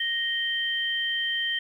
sine tone pair together, 1864.7 / 3129 Hz, A#6 / G7, 0 / -4 cents, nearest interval major sixth, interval 896 cents, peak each -28 / -27 dBFS, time 0-1.59 s, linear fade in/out 5 ms, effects 10-bit

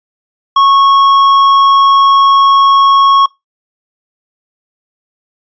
triangle tone with hard clipping, 1100 Hz, C#6, 14 cents flat, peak -6 dBFS, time 0.56-3.26 s, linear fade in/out 5 ms, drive 10 dB, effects noise-tail reverb RT60 0.2 s tail -24 dB re dry + resampled to 16000 Hz

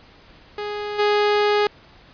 sawtooth tone with level steps, 415.3 Hz, G#4, in tune, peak -22 / -12 dBFS, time 0.58-1.67 s, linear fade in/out 2 ms, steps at 0.98 s, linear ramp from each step 20 ms, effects pink hiss -49 dBFS RMS until 2.13 s + resampled to 11025 Hz

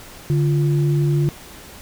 sine tone pair together, 145.64 / 346.4 Hz, D3 / F4, -14 / -14 cents, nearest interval octave + minor third, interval 1500 cents, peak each -15 / -24 dBFS, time 0.3-1.29 s, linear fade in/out 0 ms, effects pink hiss -40 dBFS RMS until 1.81 s

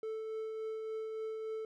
triangle tone with tremolo, 440 Hz, A4, in tune, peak -34 dBFS, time 0.03-1.65 s, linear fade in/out 2 ms, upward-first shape triangle, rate 3.5 Hz, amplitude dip 30%, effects none

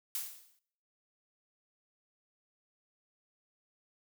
blue noise with exponential decay, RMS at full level -34 dBFS, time 0.15-0.59 s, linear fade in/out 1 ms, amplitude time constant 94 ms, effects noise-tail reverb RT60 0.7 s tail -22 dB re dry

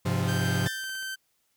45% pulse chord, F minor, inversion first, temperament equal with one note detuned, 101.57 / 130.81 / 174.61 Hz, Ab2 / C3 / F3, -38 / 0 / 0 cents, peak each -29 dBFS, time 0.05-0.68 s, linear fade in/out 10 ms
sawtooth tone with pitch glide, 1567 to 1548.1 Hz, G6 to G6, -1 to -22 cents, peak -29 dBFS, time 0.27-1.16 s, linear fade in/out 20 ms, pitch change -21 cents, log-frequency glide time 0.62-0.93 s
clicks, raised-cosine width 0.3 ms, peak -36 dBFS, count 8, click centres 0.496 / 0.527 / 0.605 / 0.643 / 0.84 / 0.895 / 0.953 / 1.027 s
sawtooth tone with exponential decay, 1771 Hz, A6, 11 cents sharp, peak -27 dBFS, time 0.66-0.97 s, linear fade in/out 2 ms, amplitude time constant 66 ms
effects white hiss -72 dBFS RMS until 1.56 s

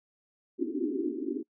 pink band-pass noise, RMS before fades -32 dBFS, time 0.58-1.43 s, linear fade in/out 20 ms, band 250 to 390 Hz, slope 96 dB/octave, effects noise-tail reverb RT60 0.1 s tail -25 dB re dry

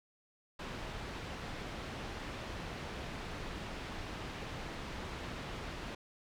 pink low-pass noise, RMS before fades -43 dBFS, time 0.59-5.95 s, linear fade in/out 5 ms, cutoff 3700 Hz, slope 12 dB/octave, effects none

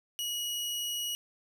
sawtooth tone, 2908 Hz, F#7, 31 cents flat, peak -29 dBFS, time 0.19-1.15 s, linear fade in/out 0 ms, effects none

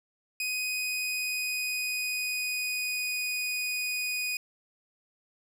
sawtooth tone with pitch glide, 2500 to 2480 Hz, D#7 to D#7, +8 to -6 cents, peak -26 dBFS, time 0.4-4.37 s, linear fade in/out 2 ms, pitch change -14 cents, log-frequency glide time 0.66-3.17 s, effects none

